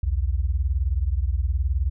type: beating tone pair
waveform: sine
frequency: 60.2 / 79.2 Hz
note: B1 / D#2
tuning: -44 / +31 cents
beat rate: 19 Hz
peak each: -22 / -24 dBFS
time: 0.03-1.9 s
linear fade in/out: 5 ms
effects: none